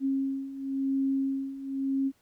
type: beating tone pair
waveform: sine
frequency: 270 / 270.95 Hz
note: C#4 / C#4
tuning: -45 / -39 cents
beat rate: 0.95 Hz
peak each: -32 / -28 dBFS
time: 0-2.12 s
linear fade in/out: 50 ms
effects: pink hiss -68 dBFS RMS until 2.21 s